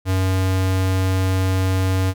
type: tone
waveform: square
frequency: 94.1 Hz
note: F#2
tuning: 30 cents sharp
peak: -17 dBFS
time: 0.05-2.14 s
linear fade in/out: 50 ms
effects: none